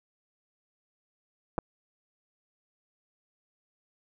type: clicks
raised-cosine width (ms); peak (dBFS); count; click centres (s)
1; -16 / -15; 2; 1.581 / 1.587
effects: none